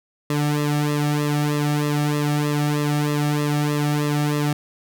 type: tone with flanger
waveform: sawtooth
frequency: 147.6 Hz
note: D3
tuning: 9 cents sharp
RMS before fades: -21 dBFS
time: 0.3-4.53 s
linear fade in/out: 2 ms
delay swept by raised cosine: 1.3 to 2.02 ms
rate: 3.2 Hz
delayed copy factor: -0.95
effects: none